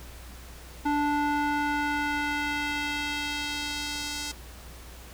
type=tone with band-pass filter sweep; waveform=square; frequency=292.6 Hz; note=D4; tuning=6 cents flat; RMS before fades=-29 dBFS; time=0.85-4.32 s; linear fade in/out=10 ms; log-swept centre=770 to 5800 Hz; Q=1.1; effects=added 60 Hz sine -44 dBFS peak until 5.13 s + pink hiss -48 dBFS RMS until 5.13 s